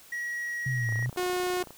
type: tone with pitch glide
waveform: triangle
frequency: 1912 to 1901 Hz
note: A#6 to A#6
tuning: +43 to +33 cents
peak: -29 dBFS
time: 0.12-1.06 s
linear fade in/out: 5 ms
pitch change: -10 cents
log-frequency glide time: 0.23-0.81 s
type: linear two-way sweep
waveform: sine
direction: down then up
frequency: 133.3 to 110 to 127.9 Hz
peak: -27 dBFS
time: 0.66-1.1 s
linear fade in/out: 5 ms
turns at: 0.94 s
type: click train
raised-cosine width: 1 ms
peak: -30 dBFS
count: 25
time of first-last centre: 0.89-1.706 s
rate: 29.4 Hz
type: tone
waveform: sawtooth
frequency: 361.8 Hz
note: F#4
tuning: 39 cents flat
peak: -23 dBFS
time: 1.17-1.63 s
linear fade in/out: 5 ms
effects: white hiss -53 dBFS RMS until 1.77 s